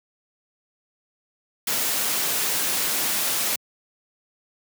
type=noise; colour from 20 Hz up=white; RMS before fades=-24 dBFS; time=1.67-3.56 s; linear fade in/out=5 ms; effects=high-pass 150 Hz 12 dB/octave